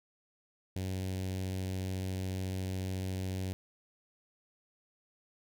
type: tone with notch filter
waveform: sawtooth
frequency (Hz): 94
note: F#2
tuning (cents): +28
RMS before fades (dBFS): -36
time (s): 0.76-3.53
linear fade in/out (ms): 0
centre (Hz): 1200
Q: 0.69
effects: none